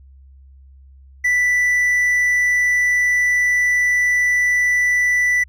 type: tone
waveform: triangle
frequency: 1975.5 Hz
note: B6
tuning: in tune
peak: -12 dBFS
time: 1.24-5.44 s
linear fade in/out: 10 ms
effects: added 67 Hz sine -42 dBFS peak until 5.48 s